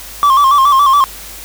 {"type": "tone with vibrato", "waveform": "triangle", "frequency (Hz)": 1108.7, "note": "C#6", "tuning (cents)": 0, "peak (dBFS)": -4, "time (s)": [0.23, 1.04], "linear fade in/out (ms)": 0, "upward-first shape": "square", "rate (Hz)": 7.1, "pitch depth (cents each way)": 69, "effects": ["added 50 Hz sine -37 dBFS peak until 1.44 s", "white hiss -31 dBFS RMS until 1.44 s"]}